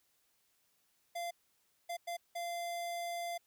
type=tone bursts at uneven times; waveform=square; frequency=690 Hz; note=F5; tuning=21 cents flat; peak=-38 dBFS; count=4; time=1.15-1.31 / 1.89-1.97 / 2.07-2.17 / 2.35-3.38 s; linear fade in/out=10 ms; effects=white hiss -75 dBFS RMS until 3.46 s